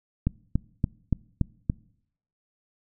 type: click train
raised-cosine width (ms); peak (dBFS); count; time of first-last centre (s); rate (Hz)
5; -10; 6; 0.27-1.699; 3.5
effects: noise-tail reverb RT60 0.7 s tail -24 dB re dry